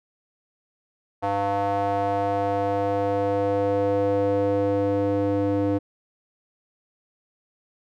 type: tone with band-pass filter sweep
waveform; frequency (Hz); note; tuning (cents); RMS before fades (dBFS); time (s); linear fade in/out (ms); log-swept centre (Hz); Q
square; 100.1; G2; +37; -23; 1.22-5.79; 20; 770 to 390; 3.1
effects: none